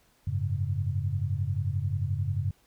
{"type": "chord", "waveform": "sine", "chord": "F# suspended second", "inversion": "none", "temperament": "equal", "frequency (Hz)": [92.5, 103.83, 138.59], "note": ["F#2", "G#2", "C#3"], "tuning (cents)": [0, 0, 0], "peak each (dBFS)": [-30, -30, -32], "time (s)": [0.27, 2.51], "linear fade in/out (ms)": 5, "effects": ["pink hiss -65 dBFS RMS until 2.66 s"]}